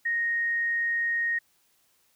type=tone; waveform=sine; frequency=1864.7 Hz; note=A#6; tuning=in tune; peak=-24 dBFS; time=0.05-1.39 s; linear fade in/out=10 ms; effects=white hiss -67 dBFS RMS until 2.15 s